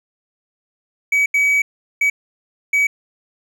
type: tone bursts at uneven times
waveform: triangle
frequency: 2274 Hz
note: C#7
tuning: 44 cents sharp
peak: -11 dBFS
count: 4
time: 1.12-1.26 / 1.34-1.62 / 2.01-2.1 / 2.73-2.87 s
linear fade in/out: 5 ms
effects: none